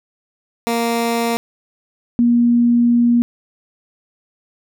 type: tone pair in turn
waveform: 15% pulse / sine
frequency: 232.9 / 238.2 Hz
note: A#3 / A#3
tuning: -1 / +38 cents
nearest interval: unison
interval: 39 cents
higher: second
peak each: -10 dBFS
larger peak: neither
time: 0.67-1.37 / 2.19-3.22 s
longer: second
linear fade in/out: 0 ms
effects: none